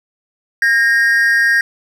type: tone pair together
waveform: triangle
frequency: 1617 / 1860.5 Hz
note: G#6 / A#6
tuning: -47 / -4 cents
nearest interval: major second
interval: 243 cents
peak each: -11 dBFS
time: 0.62-1.61 s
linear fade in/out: 2 ms
effects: none